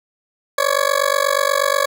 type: tone with amplitude modulation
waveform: 20% pulse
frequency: 560 Hz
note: C#5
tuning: 18 cents sharp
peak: -6 dBFS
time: 0.58-1.86 s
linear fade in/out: 5 ms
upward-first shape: sine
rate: 48.3 Hz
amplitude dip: 100%
effects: none